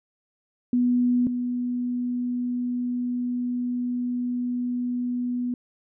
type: tone pair in turn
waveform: sine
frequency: 245.7 / 245.7 Hz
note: B3 / B3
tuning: -9 / -9 cents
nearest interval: unison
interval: 0 cents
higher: neither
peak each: -18 / -24 dBFS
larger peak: first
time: 0.73-1.27 / 1.27-5.54 s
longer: second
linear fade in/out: 2 ms
effects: none